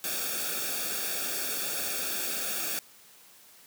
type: noise with comb filter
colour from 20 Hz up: white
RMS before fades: -32 dBFS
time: 0.04-2.79 s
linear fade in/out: 0 ms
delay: 0.99 ms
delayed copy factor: -0.8
effects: white hiss -55 dBFS RMS until 3.66 s + high-pass 100 Hz 12 dB/octave